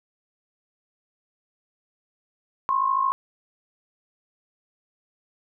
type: tone pair together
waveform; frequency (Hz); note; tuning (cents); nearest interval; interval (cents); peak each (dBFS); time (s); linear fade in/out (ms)
sine; 1027.7 / 1081; C6 / C#6; -31 / -44; minor second; 87; -25 / -21; 2.69-3.12; 0
effects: none